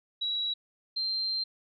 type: tone pair in turn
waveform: sine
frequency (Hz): 3891 / 4153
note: B7 / C8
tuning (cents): -27 / -14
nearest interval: minor second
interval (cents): 113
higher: second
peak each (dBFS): -28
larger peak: neither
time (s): 0.21-0.54 / 0.96-1.44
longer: second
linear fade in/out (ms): 10
effects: none